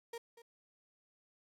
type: tone with echo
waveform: 35% pulse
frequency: 466.2 Hz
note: A#4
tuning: in tune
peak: -40 dBFS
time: 0.13-0.18 s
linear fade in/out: 5 ms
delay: 240 ms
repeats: 1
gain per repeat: -14 dB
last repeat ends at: 0.42 s
effects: AAC 48 kbps